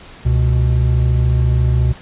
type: tone pair together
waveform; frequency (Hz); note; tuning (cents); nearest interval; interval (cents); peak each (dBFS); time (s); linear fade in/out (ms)
triangle; 69.3 / 123.48; C#2 / B2; 0 / 0; minor seventh; 1000; -12; 0.25-1.93; 10
effects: pink hiss -39 dBFS RMS until 2.01 s + resampled to 8000 Hz